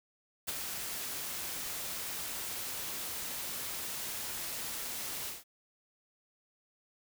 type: noise with ADSR envelope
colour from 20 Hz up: white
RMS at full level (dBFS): -33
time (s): 0.47-5.44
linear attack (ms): 19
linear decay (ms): 23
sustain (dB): -6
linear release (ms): 170
effects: none